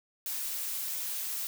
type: noise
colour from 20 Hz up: blue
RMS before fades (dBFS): -35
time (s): 0.26-1.47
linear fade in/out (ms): 0
effects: none